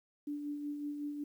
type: tone with tremolo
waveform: sine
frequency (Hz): 292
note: D4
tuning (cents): -10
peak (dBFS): -35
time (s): 0.27-1.24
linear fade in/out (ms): 5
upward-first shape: sine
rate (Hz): 5.4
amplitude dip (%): 40
effects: 11-bit